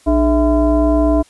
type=tone with frequency modulation; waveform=sine; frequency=299.8 Hz; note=D4; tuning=36 cents sharp; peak=-10 dBFS; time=0.06-1.23 s; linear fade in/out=20 ms; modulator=358 Hz; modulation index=1.2; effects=white hiss -50 dBFS RMS until 1.29 s + resampled to 24000 Hz